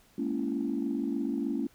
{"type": "chord", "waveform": "sine", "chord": "A# half-diminished seventh", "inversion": "third", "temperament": "just", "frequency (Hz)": [209.8, 233.1, 279.7, 335.6], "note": ["G#3", "A#3", "C#4", "E4"], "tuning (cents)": [18, 0, 16, 31], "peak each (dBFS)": [-36, -33, -31, -35], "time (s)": [0.18, 1.67], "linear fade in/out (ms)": 5, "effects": ["tanh soft clip ceiling -20 dBFS", "pink hiss -62 dBFS RMS until 1.74 s"]}